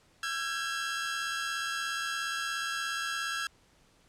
sawtooth tone cluster, 1344 / 1574 / 1651 Hz, E6 / G6 / G#6, +33 / +7 / -11 cents, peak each -32 / -36 / -31 dBFS, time 0.23-3.47 s, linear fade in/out 2 ms, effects pink hiss -64 dBFS RMS until 4.08 s + low-pass 9000 Hz 12 dB/octave

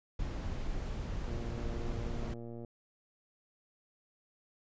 brown noise, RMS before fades -37 dBFS, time 0.19-2.34 s, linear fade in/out 5 ms
click train, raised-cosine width 2 ms, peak -33 dBFS, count 161, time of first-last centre 1.28-2.648 s, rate 117 Hz
effects resampled to 16000 Hz

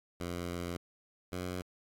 10% pulse tone pair in turn, 87.31 / 90.41 Hz, F2 / F#2, 0 / -40 cents, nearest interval minor second, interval 60 cents, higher second, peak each -28 / -28 dBFS, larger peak neither, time 0.2-0.77 / 1.32-1.62 s, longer first, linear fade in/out 5 ms, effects AAC 64 kbps

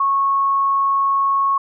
sine tone, 1100 Hz, C#6, 14 cents flat, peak -14 dBFS, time 0-1.58 s, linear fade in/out 5 ms, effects none

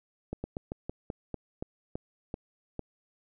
slowing click train, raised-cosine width 2 ms, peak -21 dBFS, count 11, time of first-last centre 0.33-2.793 s, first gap 110 ms, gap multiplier 1.17, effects none

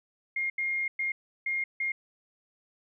sine tone bursts at uneven times, 2130 Hz, C7, 30 cents sharp, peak -27 dBFS, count 5, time 0.36-0.5 / 0.58-0.88 / 0.99-1.12 / 1.46-1.64 / 1.8-1.92 s, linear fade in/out 5 ms, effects none

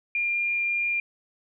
sine tone, 2401 Hz, D7, 38 cents sharp, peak -23 dBFS, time 0.15-1 s, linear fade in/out 2 ms, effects none

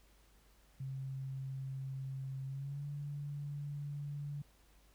sine tone with pitch glide, 133.9 to 144.34 Hz, C3 to D3, +40 to -30 cents, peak -39 dBFS, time 0.8-4.42 s, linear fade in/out 5 ms, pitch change +130 cents, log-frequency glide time 2.46-2.85 s, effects added 50 Hz sine -65 dBFS peak until 4.94 s + pink hiss -69 dBFS RMS until 4.94 s

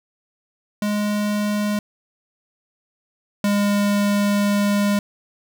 square tone pair in turn, 207.9 / 203.7 Hz, G#3 / G#3, +2 / -33 cents, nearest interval unison, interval 35 cents, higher first, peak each -20 / -17 dBFS, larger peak second, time 0.82-1.79 / 3.44-4.99 s, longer second, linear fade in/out 2 ms, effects none

